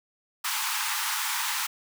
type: high-pass noise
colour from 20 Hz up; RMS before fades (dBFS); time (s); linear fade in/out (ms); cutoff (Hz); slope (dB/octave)
pink; -29; 0.44-1.67; 10; 840; 96
effects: none